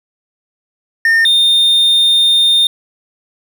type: tone pair in turn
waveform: triangle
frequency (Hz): 1820 / 3640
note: A#6 / A#7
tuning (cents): -42 / -42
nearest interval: octave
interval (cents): 1200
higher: second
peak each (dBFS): -6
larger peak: neither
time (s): 1.05-1.25 / 1.25-2.67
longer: second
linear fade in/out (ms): 2
effects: none